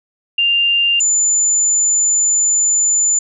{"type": "tone pair in turn", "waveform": "sine", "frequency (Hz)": [2794, 7040], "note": ["F7", "A8"], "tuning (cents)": [0, 0], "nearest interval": "octave + major third", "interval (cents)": 1600, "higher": "second", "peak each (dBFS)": -11, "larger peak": "neither", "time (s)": [[0.38, 1], [1, 3.19]], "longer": "second", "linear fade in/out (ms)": 5, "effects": []}